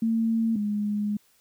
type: tone pair in turn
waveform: sine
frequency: 226.2 / 207.7 Hz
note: A3 / G#3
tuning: +48 / 0 cents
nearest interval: minor second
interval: 148 cents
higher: first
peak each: -21 / -24 dBFS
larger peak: first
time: 0.02-0.56 / 0.56-1.17 s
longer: second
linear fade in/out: 5 ms
effects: white hiss -63 dBFS RMS until 1.4 s